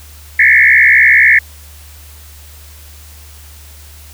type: tone with frequency modulation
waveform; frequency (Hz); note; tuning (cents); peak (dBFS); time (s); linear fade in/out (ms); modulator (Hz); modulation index
sine; 1975.5; B6; 0; -4; 0.39-1.39; 5; 64; 4
effects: added 74 Hz sine -35 dBFS peak until 4.13 s + white hiss -40 dBFS RMS until 4.13 s